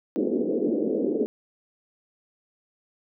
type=band-pass noise; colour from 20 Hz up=white; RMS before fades=-25 dBFS; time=0.16-1.26 s; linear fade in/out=0 ms; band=210 to 480 Hz; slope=48 dB/octave; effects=none